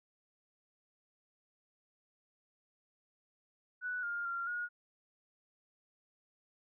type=tone with pitch steps; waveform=sine; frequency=1481 / 1409 / 1383 / 1441 Hz; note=F#6 / F6 / F6 / F#6; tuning=+1 / +15 / -17 / -46 cents; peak=-35 dBFS; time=3.81-4.69 s; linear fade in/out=50 ms; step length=220 ms; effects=none